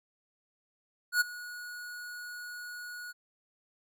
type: tone with ADSR envelope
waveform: square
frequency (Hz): 1456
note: F#6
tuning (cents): -28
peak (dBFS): -22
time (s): 1.12-3.13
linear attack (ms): 87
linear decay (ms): 18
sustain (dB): -19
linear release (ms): 26
effects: none